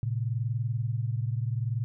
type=tone pair together; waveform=sine; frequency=112.8 / 133.46 Hz; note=A2 / C3; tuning=+44 / +35 cents; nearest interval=minor third; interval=291 cents; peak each=-28 / -32 dBFS; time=0.03-1.84 s; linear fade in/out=0 ms; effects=none